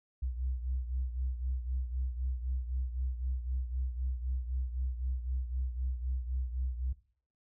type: beating tone pair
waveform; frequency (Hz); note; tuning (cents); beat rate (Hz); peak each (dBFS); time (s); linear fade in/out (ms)
sine; 62.7 / 66.6; B1 / C2; +27 / +31; 3.9; -32 / -38; 0.22-6.93; 10
effects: noise-tail reverb RT60 0.5 s tail -18 dB re dry + tanh soft clip ceiling -26 dBFS